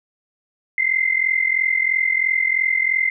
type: tone pair together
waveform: sine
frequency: 2057 / 2100 Hz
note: C7 / C7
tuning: -30 / +6 cents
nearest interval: unison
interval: 36 cents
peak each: -19 dBFS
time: 0.78-3.1 s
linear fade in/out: 2 ms
effects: none